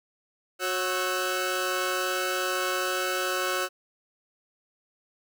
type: tone cluster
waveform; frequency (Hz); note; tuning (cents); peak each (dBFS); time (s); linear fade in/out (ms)
sawtooth; 366.4 / 549 / 1309 / 1506; F#4 / C#5 / E6 / F#6; -17 / -17 / -13 / +30; -28; 0.59-3.69; 50
effects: none